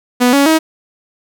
sawtooth tone with pitch steps, 246.9 / 280.4 / 318.3 Hz, B3 / C#4 / D#4, 0 / +20 / +39 cents, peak -4 dBFS, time 0.2-0.59 s, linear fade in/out 20 ms, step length 130 ms, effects none

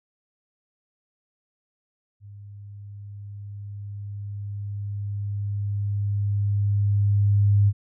sine tone with level ramp, 101.6 Hz, G#2, 38 cents flat, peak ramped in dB -40 to -14 dBFS, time 2.2-7.73 s, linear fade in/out 50 ms, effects none

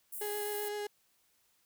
white high-pass noise, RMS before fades -42 dBFS, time 0.12-0.69 s, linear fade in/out 10 ms, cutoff 8200 Hz, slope 48 dB/octave
35% pulse tone with vibrato, 415.2 Hz, G#4, in tune, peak -34 dBFS, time 0.21-0.87 s, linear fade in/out 5 ms, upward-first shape sine, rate 7.8 Hz, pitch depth 11 cents each way
effects white hiss -72 dBFS RMS until 1.65 s

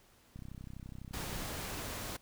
click train, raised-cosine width 5 ms, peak -34 dBFS, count 35, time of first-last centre 0.36-1.422 s, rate 32 Hz
pink noise, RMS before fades -41 dBFS, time 1.13-2.17 s, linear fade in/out 10 ms
effects pink hiss -65 dBFS RMS until 2.21 s

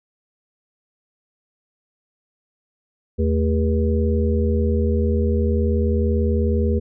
harmonic tone with a mistuned harmonic, 80.3 Hz, E2, 45 cents flat, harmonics 1 / 3 / 5 / 6, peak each -18 / -23 / -25 / -26 dBFS, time 3.18-6.8 s, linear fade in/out 20 ms, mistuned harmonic 3, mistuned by -140 cents, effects none

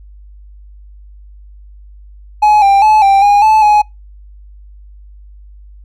triangle tone with pitch steps, 844 / 792 / 860 / 787 / 817 / 869 / 839 Hz, G#5 / G5 / A5 / G5 / G#5 / A5 / G#5, +28 / +18 / -40 / +7 / -29 / -22 / +17 cents, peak -3 dBFS, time 2.42-3.82 s, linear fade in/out 10 ms, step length 200 ms, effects noise-tail reverb RT60 0.2 s tail -25 dB re dry + added 50 Hz sine -34 dBFS peak until 5.84 s

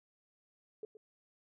sine tone with echo, 429.9 Hz, A4, 40 cents flat, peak -40 dBFS, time 0.83-0.85 s, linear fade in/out 2 ms, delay 120 ms, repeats 1, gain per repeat -12 dB, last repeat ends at 0.97 s, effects none

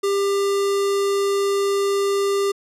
square tone with notch filter, 398 Hz, G4, 26 cents sharp, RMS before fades -20 dBFS, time 0.03-2.52 s, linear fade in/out 10 ms, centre 2300 Hz, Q 2, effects low-pass 11000 Hz 12 dB/octave

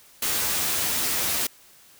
white noise with comb filter, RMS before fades -25 dBFS, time 0.22-1.47 s, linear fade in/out 5 ms, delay 12 ms, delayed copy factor +0.6, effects white hiss -53 dBFS RMS until 1.99 s

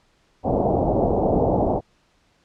white low-pass noise, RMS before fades -20 dBFS, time 0.43-1.81 s, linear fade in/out 50 ms, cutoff 790 Hz, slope 48 dB/octave, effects pink hiss -62 dBFS RMS until 2.44 s + low-pass 6000 Hz 12 dB/octave

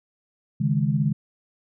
sine chord, C# suspended second, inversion none, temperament equal, 138.59 / 155.56 / 207.7 Hz, C#3 / D#3 / G#3, 0 / 0 / 0 cents, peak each -23 / -23 / -25 dBFS, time 0.6-1.13 s, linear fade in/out 10 ms, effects none

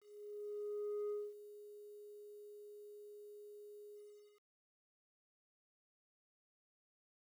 sine tone with ADSR envelope, 415.3 Hz, G#4, in tune, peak -35 dBFS, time 0-4.43 s, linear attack 1100 ms, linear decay 230 ms, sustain -17 dB, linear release 480 ms, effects tanh soft clip ceiling -37 dBFS + 12-bit

